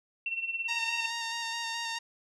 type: tone with tremolo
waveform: sine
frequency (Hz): 2709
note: E7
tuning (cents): +47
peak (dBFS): -28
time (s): 0.26-1.06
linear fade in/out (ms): 2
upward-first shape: sine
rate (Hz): 18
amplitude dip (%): 70
type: tone with vibrato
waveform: 10% pulse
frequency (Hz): 923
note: A#5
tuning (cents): -17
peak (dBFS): -24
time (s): 0.68-1.99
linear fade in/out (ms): 10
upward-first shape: square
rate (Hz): 4.7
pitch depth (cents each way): 15
effects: resampled to 24000 Hz